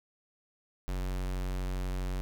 square tone, 46.15 Hz, F#1, 4 cents flat, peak -32 dBFS, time 0.88-2.21 s, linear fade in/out 0 ms, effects none

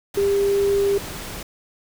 sine tone in noise, 399 Hz, G4, 31 cents sharp, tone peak -16 dBFS, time 0.17-0.98 s, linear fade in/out 5 ms, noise pink, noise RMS -33 dBFS, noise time 0.14-1.43 s, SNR +14 dB, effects none

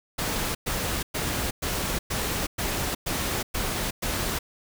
pink noise bursts, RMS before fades -28 dBFS, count 9, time 0.18-4.39 s, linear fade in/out 10 ms, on 370 ms, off 110 ms, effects none

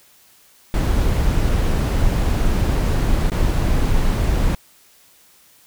brown noise with dropouts, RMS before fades -17 dBFS, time 0.74-4.55 s, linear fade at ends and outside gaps 1 ms, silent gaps 3.3-3.318 s, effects white hiss -52 dBFS RMS until 5.66 s

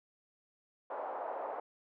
white band-pass noise, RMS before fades -40 dBFS, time 0.9-1.6 s, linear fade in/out 5 ms, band 490 to 910 Hz, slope 24 dB/octave, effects none

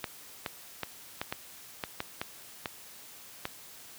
clicks, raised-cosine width 0.3 ms, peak -16 dBFS, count 10, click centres 0.042 / 0.462 / 0.833 / 1.215 / 1.325 / 1.838 / 2.004 / 2.215 / 2.658 / 3.454 s, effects white hiss -50 dBFS RMS until 3.98 s + high-pass 60 Hz 12 dB/octave

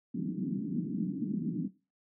pink band-pass noise, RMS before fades -34 dBFS, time 0.14-1.68 s, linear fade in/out 10 ms, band 160 to 300 Hz, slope 48 dB/octave, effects noise-tail reverb RT60 0.3 s tail -17 dB re dry

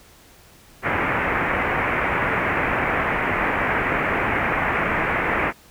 white low-pass noise, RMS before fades -22 dBFS, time 0.82-5.53 s, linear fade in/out 50 ms, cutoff 2300 Hz, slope 48 dB/octave, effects pink hiss -50 dBFS RMS until 5.7 s

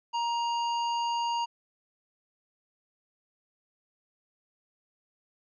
triangle tone with hard clipping, 940 Hz, A#5, 14 cents sharp, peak -29 dBFS, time 0.13-1.46 s, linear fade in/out 20 ms, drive 18 dB, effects resampled to 16000 Hz

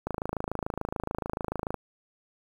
click train, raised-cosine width 1 ms, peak -16 dBFS, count 46, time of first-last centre 0.07-1.743 s, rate 26.9 Hz, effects 8-bit

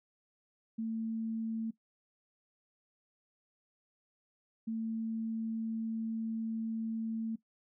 sine tone bursts at uneven times, 224.1 Hz, A3, 32 cents sharp, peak -33 dBFS, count 2, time 0.78-1.71 / 4.67-7.36 s, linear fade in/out 10 ms, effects noise-tail reverb RT60 0.1 s tail -18 dB re dry

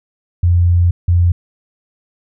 sine tone bursts at uneven times, 87.31 Hz, F2, in tune, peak -8 dBFS, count 2, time 0.43-0.91 / 1.08-1.32 s, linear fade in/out 5 ms, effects none

